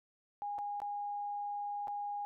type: tone with dropouts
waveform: sine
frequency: 819 Hz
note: G#5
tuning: 24 cents flat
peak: -36 dBFS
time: 0.42-2.25 s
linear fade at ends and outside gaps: 0 ms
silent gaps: 0.583-0.588 / 0.802-0.818 / 1.873-1.881 s
effects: none